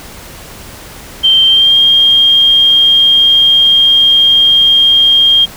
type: tone with pitch glide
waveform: sine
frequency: 3136 to 3217 Hz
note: G7 to G7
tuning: 0 to +44 cents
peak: -4 dBFS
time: 1.23-5.46 s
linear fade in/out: 20 ms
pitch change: +44 cents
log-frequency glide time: 1.47-1.77 s
effects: pink hiss -31 dBFS RMS until 5.56 s